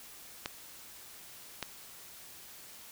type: clicks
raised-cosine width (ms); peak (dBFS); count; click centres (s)
0.2; -17; 2; 0.459 / 1.627
effects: white hiss -51 dBFS RMS until 2.91 s